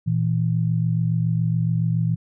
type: tone pair together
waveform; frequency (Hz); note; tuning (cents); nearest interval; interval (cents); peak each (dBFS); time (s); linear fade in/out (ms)
sine; 116.54 / 163.67; A#2 / E3; 0 / -12; tritone; 588; -21; 0.06-2.16; 20
effects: none